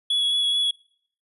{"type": "tone with vibrato", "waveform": "triangle", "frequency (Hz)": 3373, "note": "G#7", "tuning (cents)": 26, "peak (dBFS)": -18, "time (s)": [0.1, 0.71], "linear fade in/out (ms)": 5, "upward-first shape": "sine", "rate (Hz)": 4.6, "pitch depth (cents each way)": 12, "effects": ["noise-tail reverb RT60 0.6 s tail -24 dB re dry", "resampled to 32000 Hz"]}